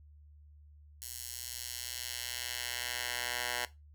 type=tone with high-pass filter sweep; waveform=10% pulse; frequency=122.2 Hz; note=B2; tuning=18 cents flat; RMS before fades=-39 dBFS; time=1.02-3.65 s; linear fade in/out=0 ms; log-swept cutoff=7300 to 1200 Hz; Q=0.77; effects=noise-tail reverb RT60 0.2 s tail -17 dB re dry + added 74 Hz sine -54 dBFS peak until 3.94 s